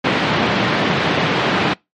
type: band-pass noise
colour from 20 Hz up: pink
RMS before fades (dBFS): -17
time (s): 0.04-1.74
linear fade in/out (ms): 10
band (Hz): 130 to 3600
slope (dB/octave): 24
effects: noise-tail reverb RT60 0.2 s tail -24 dB re dry + MP3 48 kbps